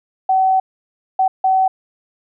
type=tone bursts at uneven times; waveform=sine; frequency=759 Hz; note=F#5; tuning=44 cents sharp; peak=-11 dBFS; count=3; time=0.29-0.6 / 1.19-1.28 / 1.44-1.68 s; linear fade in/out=5 ms; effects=none